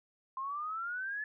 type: exponential sweep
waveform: sine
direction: up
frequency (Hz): 1047 to 1740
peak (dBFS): -35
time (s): 0.37-1.24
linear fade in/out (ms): 2
effects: none